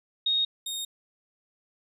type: tone pair in turn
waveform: sine / sawtooth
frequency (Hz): 3729 / 3705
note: A#7 / A#7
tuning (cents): 0 / -11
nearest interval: unison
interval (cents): 11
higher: first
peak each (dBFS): -22 / -28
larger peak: first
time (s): 0.26-0.45 / 0.66-0.85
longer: neither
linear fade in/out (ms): 5
effects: resampled to 32000 Hz